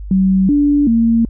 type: tone with pitch steps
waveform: sine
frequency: 190.2 / 289.3 / 229.4 Hz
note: F#3 / D4 / A#3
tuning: +48 / -26 / -28 cents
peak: -9 dBFS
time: 0.11-1.25 s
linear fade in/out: 2 ms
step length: 380 ms
effects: added 50 Hz sine -25 dBFS peak until 1.29 s